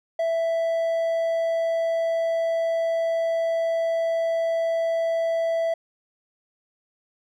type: tone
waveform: triangle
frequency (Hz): 661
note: E5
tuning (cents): +5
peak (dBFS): -19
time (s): 0.19-5.74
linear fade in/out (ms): 5
effects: none